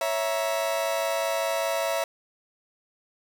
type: chord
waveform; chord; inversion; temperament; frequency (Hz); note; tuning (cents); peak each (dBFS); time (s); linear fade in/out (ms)
40% pulse; A# diminished; first; equal with one note detuned; 554.4 / 659.3 / 942.6; C#5 / E5 / A#5; 0 / 0 / +19; -29 / -26 / -32; 0.01-2.04; 2
effects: 8-bit